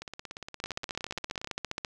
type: two click trains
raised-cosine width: 0.2 ms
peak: -15 / -22 dBFS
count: 19 / 26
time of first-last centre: 0.64-1.848 / 0.02-1.473 s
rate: 14.9 / 17.2 Hz
effects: none